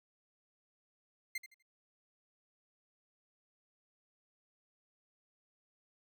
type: tone with echo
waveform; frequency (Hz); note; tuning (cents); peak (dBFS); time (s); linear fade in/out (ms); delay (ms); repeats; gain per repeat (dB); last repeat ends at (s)
40% pulse; 2093; C7; 0; -35; 1.35-1.38; 5; 82; 3; -12; 1.626
effects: none